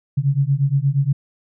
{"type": "beating tone pair", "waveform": "sine", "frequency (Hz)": [134.9, 143.4], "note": ["C#3", "D3"], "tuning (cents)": [-47, -41], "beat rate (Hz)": 8.5, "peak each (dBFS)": -18, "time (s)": [0.17, 1.13], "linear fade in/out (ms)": 10, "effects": []}